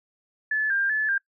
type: tone with vibrato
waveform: sine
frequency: 1661.2 Hz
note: G#6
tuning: in tune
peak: -21 dBFS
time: 0.51-1.18 s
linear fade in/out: 5 ms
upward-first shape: square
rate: 2.6 Hz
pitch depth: 70 cents each way
effects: noise-tail reverb RT60 0.1 s tail -22 dB re dry

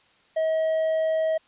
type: tone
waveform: triangle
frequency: 638 Hz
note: D#5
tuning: 43 cents sharp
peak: -19 dBFS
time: 0.36-1.38 s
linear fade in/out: 10 ms
effects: white hiss -60 dBFS RMS until 1.47 s + resampled to 8000 Hz

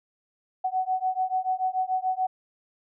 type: beating tone pair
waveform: sine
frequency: 744 / 750.9 Hz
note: F#5 / F#5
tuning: +9 / +25 cents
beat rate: 6.9 Hz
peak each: -27 dBFS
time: 0.64-2.27 s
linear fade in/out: 10 ms
effects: none

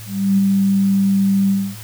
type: tone with ADSR envelope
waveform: sine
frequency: 196 Hz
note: G3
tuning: in tune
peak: -10 dBFS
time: 0.06-1.76 s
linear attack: 320 ms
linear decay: 15 ms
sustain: -2 dB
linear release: 260 ms
effects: added 109 Hz sine -33 dBFS peak until 1.83 s + white hiss -38 dBFS RMS until 1.83 s

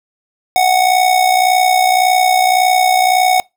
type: tone with amplitude modulation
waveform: square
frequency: 740 Hz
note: F#5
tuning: in tune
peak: -7 dBFS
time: 0.56-3.4 s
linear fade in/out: 0 ms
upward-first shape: sine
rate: 61.8 Hz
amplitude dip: 60%
effects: noise-tail reverb RT60 0.2 s tail -24 dB re dry

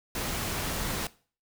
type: noise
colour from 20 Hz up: pink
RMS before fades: -32 dBFS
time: 0.15-1.07 s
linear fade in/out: 2 ms
effects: noise-tail reverb RT60 0.4 s tail -19 dB re dry

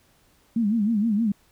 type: tone with vibrato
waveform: sine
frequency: 216.7 Hz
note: A3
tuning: 26 cents flat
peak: -19 dBFS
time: 0.56-1.32 s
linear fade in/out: 5 ms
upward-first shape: sine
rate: 6.4 Hz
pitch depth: 140 cents each way
effects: pink hiss -61 dBFS RMS until 1.51 s

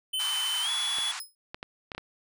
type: tone with pitch glide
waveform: square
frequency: 3052 to 3386 Hz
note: G7 to G#7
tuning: -47 to +33 cents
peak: -28 dBFS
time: 0.13-1.12 s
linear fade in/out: 10 ms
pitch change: +180 cents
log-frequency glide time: 0.62-0.69 s
type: band-pass noise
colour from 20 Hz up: pink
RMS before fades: -37 dBFS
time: 0.19-1.2 s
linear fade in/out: 10 ms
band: 830 to 9400 Hz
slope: 48 dB/octave
type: clicks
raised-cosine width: 0.3 ms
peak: -21 dBFS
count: 6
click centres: 0.985 / 1.545 / 1.629 / 1.918 / 1.949 / 1.98 s
type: tone with exponential decay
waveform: 5% pulse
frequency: 5120 Hz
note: D#8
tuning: 49 cents sharp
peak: -27 dBFS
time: 1.2-1.35 s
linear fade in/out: 1 ms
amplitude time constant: 31 ms
effects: none

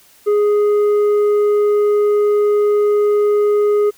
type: tone with tanh clipping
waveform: sine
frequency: 415.1 Hz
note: G#4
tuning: 1 cent flat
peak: -12 dBFS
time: 0.26-3.91 s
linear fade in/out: 20 ms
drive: 5 dB
effects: white hiss -49 dBFS RMS until 3.97 s

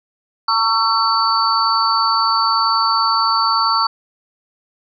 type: tone cluster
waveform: sine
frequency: 909 / 1120 / 1341 / 4522 Hz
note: A#5 / C#6 / E6 / C#8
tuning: -44 / +18 / +29 / +34 cents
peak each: -20 / -18 / -18 / -19 dBFS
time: 0.48-3.87 s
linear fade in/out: 5 ms
effects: none

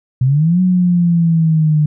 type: linear two-way sweep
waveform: sine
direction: up then down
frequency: 123 to 185 to 149.7 Hz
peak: -9 dBFS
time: 0.21-1.86 s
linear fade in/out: 5 ms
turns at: 0.61 s
effects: none

